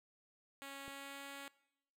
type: tone with pitch glide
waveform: 5% pulse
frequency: 276.3 to 278.5 Hz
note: C#4 to C#4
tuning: -6 to +8 cents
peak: -36 dBFS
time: 0.62-1.48 s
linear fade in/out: 0 ms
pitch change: +14 cents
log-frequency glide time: 0.86-1.23 s
type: click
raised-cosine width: 2 ms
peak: -40 dBFS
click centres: 0.88 s
effects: noise-tail reverb RT60 0.8 s tail -21 dB re dry